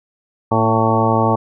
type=harmonic tone with a mistuned harmonic; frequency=111.8 Hz; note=A2; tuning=28 cents sharp; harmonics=1 / 2 / 3 / 4 / 5 / 6 / 7 / 8 / 10; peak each=-19 / -20 / -23 / -22 / -22 / -23 / -23 / -19 / -21 dBFS; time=0.51-1.36 s; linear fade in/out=10 ms; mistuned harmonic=2; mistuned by=+24 cents; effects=none